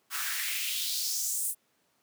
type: noise with high-pass filter sweep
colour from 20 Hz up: white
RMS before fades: -32 dBFS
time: 0.1-1.55 s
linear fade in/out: 50 ms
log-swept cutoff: 1200 to 10000 Hz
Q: 2.9
effects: pink hiss -71 dBFS RMS until 2.02 s + high-pass 200 Hz 12 dB/octave